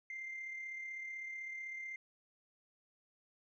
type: tone with amplitude modulation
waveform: sine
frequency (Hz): 2093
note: C7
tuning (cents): 0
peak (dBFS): -39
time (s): 0.1-1.96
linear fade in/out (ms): 2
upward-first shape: sine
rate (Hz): 35.9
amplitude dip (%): 40
effects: tanh soft clip ceiling -38 dBFS